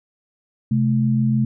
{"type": "tone pair together", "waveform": "sine", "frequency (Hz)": [130, 216.7], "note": ["C3", "A3"], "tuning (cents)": [-11, -26], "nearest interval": "major sixth", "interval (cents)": 885, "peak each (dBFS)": -18, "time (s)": [0.71, 1.45], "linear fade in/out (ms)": 5, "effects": []}